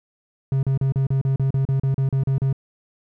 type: tone bursts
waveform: triangle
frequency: 134.7 Hz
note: C#3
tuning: 49 cents flat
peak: -15 dBFS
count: 14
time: 0.52-2.528 s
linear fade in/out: 2 ms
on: 110 ms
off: 36 ms
effects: none